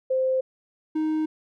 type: tone pair in turn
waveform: sine / triangle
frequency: 521 / 311.8 Hz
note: C5 / D#4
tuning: -7 / +4 cents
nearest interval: major sixth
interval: 889 cents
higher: first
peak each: -20 dBFS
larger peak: neither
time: 0.1-0.41 / 0.95-1.26 s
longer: neither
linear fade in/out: 10 ms
effects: none